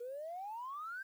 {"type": "exponential sweep", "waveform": "sine", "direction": "up", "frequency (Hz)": [470, 1603], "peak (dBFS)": -40, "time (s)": [0, 1.03], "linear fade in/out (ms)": 10, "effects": ["tanh soft clip ceiling -37 dBFS", "11-bit"]}